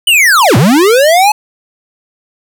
square linear two-way sweep, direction down then up, 3032 to 103.83 to 866 Hz, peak -5 dBFS, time 0.07-1.32 s, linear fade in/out 5 ms, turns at 0.57 s, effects none

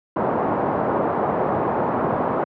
white low-pass noise, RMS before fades -21 dBFS, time 0.16-2.44 s, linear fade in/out 2 ms, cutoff 990 Hz, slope 24 dB/octave, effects high-pass 150 Hz 12 dB/octave

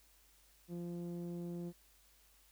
sawtooth tone with low-pass filter, 173.3 Hz, F3, 13 cents flat, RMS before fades -43 dBFS, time 0.68-1.73 s, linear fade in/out 50 ms, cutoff 370 Hz, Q 1.3, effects added 50 Hz sine -70 dBFS peak until 2.51 s + white hiss -68 dBFS RMS until 2.51 s

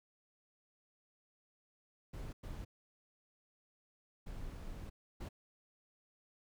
brown noise bursts at uneven times, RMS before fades -45 dBFS, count 4, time 2.13-2.33 / 2.43-2.65 / 4.26-4.9 / 5.2-5.29 s, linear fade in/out 10 ms, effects none

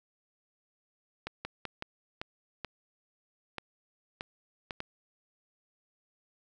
clicks, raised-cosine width 0.3 ms, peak -20 dBFS, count 10, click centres 1.27 / 1.45 / 1.653 / 1.824 / 2.215 / 2.647 / 3.583 / 4.209 / 4.708 / 4.804 s, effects none

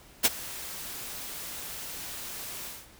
white noise with ADSR envelope, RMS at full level -19 dBFS, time 0.23-2.88 s, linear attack 24 ms, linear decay 31 ms, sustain -20 dB, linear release 220 ms, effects pink hiss -54 dBFS RMS until 2.99 s

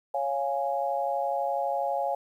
sine chord, Db major, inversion none, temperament equal, 554.4 / 698.5 / 830.6 Hz, Db5 / F5 / Ab5, 0 / 0 / 0 cents, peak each -30 dBFS, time 0.14-2.15 s, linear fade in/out 5 ms, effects 10-bit

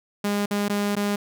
sawtooth tone with dropouts, 204.2 Hz, G#3, 29 cents flat, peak -18 dBFS, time 0.24-1.16 s, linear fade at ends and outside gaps 5 ms, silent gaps 0.459-0.509 / 0.684-0.696 / 0.954-0.965 s, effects none

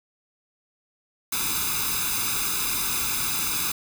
white noise with comb filter, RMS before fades -26 dBFS, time 1.32-3.72 s, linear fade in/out 5 ms, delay 0.8 ms, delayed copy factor +0.95, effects none

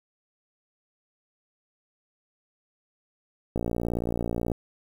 click train, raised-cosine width 2 ms, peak -15 dBFS, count 57, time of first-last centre 3.56-4.517 s, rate 58.5 Hz, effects 8-bit

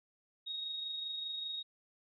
sine tone with amplitude modulation, 3756 Hz, A#7, 12 cents sharp, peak -36 dBFS, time 0.46-1.63 s, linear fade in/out 20 ms, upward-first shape sine, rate 25.1 Hz, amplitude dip 35%, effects none

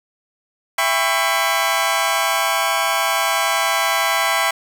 20% pulse chord, C# half-diminished seventh, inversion first, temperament just, 665.2 / 798.3 / 997.9 / 1108.7 Hz, E5 / G5 / B5 / C#6, +16 / +31 / +18 / 0 cents, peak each -17 dBFS, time 0.78-4.51 s, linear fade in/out 5 ms, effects none

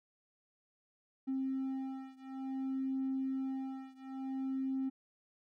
triangle beating tone pair, 265.5 / 266.06 Hz, C4 / C4, +25 / +29 cents, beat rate 0.56 Hz, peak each -35 / -36 dBFS, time 1.27-4.9 s, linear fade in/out 20 ms, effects tanh soft clip ceiling -29 dBFS

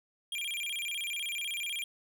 square tone with vibrato, 2777 Hz, F7, 10 cents flat, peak -34 dBFS, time 0.32-1.84 s, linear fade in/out 2 ms, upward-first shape square, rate 16 Hz, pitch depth 270 cents each way, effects none

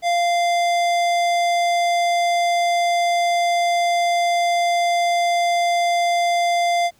sine tone with hard clipping, 694 Hz, F5, 11 cents flat, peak -18 dBFS, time 0.02-6.91 s, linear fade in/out 50 ms, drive 17 dB, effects pink hiss -58 dBFS RMS until 6.99 s

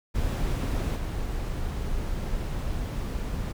brown noise with level steps, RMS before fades -26 / -30 dBFS, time 0.14-3.53 s, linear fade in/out 20 ms, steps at 0.95 s, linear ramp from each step 20 ms, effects none

